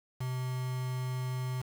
triangle tone with quantisation, 127.7 Hz, C3, 42 cents flat, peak -30 dBFS, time 0.2-1.62 s, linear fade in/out 10 ms, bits 7, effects none

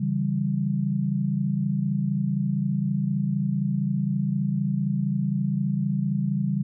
sine chord, C# diminished, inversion none, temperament equal with one note detuned, 140.77 / 164.81 / 196 Hz, C#3 / E3 / G3, +27 / 0 / 0 cents, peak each -26 / -29 / -25 dBFS, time 0-6.63 s, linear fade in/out 10 ms, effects none

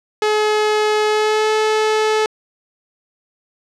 sawtooth tone with pitch glide, 425.8 to 432.7 Hz, G#4 to A4, +43 to -29 cents, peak -10 dBFS, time 0.22-2.26 s, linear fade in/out 2 ms, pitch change +28 cents, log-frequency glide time 1.07-1.51 s, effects low-pass 6000 Hz 12 dB/octave

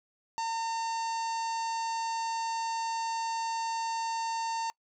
harmonic tone with a mistuned harmonic, 910 Hz, A#5, 42 cents flat, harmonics 1 / 2 / 3 / 4 / 5 / 6 / 7 / 8 / 9, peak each -30 / -47 / -45 / -53 / -44 / -51 / -47 / -50 / -59 dBFS, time 0.38-4.7 s, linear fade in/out 0 ms, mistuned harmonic 7, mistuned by -45 cents, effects noise-tail reverb RT60 0.1 s tail -24 dB re dry

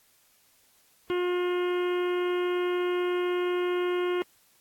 harmonic tone with a mistuned harmonic, 357.3 Hz, F4, 40 cents sharp, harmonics 1 / 2 / 3 / 4 / 5 / 6 / 7 / 8 / 9, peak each -25 / -42 / -37 / -40 / -46 / -42 / -46 / -44 / -48 dBFS, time 1.1-4.22 s, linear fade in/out 0 ms, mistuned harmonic 6, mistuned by -18 cents, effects white hiss -63 dBFS RMS until 4.6 s + AAC 64 kbps

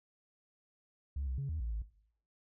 sine tone with pitch steps, 69.8 / 64 / 138.4 / 78.6 / 57.3 / 53.6 Hz, C#2 / C2 / C#3 / D#2 / A#1 / A1, +13 / -38 / -2 / +18 / -29 / -45 cents, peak -33 dBFS, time 1.16-1.82 s, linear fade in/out 5 ms, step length 110 ms, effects noise-tail reverb RT60 0.6 s tail -17 dB re dry + tanh soft clip ceiling -31 dBFS

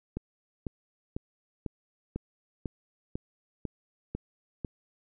click train, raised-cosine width 3 ms, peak -20 dBFS, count 10, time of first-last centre 0.17-4.648 s, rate 2.01 Hz, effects none

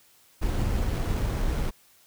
brown noise with sample-and-hold, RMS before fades -26 dBFS, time 0.41-1.71 s, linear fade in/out 20 ms, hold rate 7350 Hz, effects white hiss -59 dBFS RMS until 2.06 s

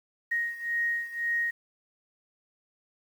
sine beating tone pair, 1872 / 1873.9 Hz, A#6 / A#6, +7 / +9 cents, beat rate 1.9 Hz, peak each -29 / -32 dBFS, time 0.31-1.51 s, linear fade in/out 10 ms, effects 9-bit

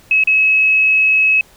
sine tone with dropouts, 2572 Hz, E7, 43 cents flat, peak -9 dBFS, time 0.11-1.41 s, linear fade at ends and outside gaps 2 ms, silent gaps 0.238-0.273 s, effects pink hiss -47 dBFS RMS until 1.56 s

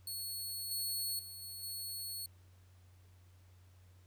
15% pulse tone with level steps, 4370 Hz, C#8, 26 cents flat, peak -33 / -29 / -40 / -38 / -34 dBFS, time 0.07-2.26 s, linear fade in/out 2 ms, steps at 0.71 / 1.19 / 1.42 / 1.63 s, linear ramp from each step 2 ms, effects added 91 Hz sine -59 dBFS peak until 4.06 s + pink hiss -71 dBFS RMS until 4.06 s

